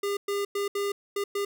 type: tone bursts at uneven times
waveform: square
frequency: 403.1 Hz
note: G4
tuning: 48 cents sharp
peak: -27 dBFS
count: 6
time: 0.03-0.17 / 0.28-0.45 / 0.55-0.68 / 0.75-0.92 / 1.16-1.24 / 1.35-1.45 s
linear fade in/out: 5 ms
effects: none